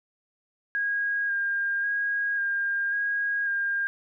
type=tone with vibrato; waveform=sine; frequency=1623 Hz; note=G#6; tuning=40 cents flat; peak=-24 dBFS; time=0.75-3.87 s; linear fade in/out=0 ms; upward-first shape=square; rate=0.92 Hz; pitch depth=17 cents each way; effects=none